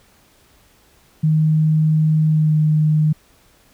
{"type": "tone with pitch glide", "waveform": "sine", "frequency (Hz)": [155.9, 153.84], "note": ["D#3", "D#3"], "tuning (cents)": [4, -19], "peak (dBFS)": -12, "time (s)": [1.23, 3.13], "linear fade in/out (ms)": 10, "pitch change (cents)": -23, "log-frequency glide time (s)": [2.28, 2.56], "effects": ["pink hiss -54 dBFS RMS until 3.73 s"]}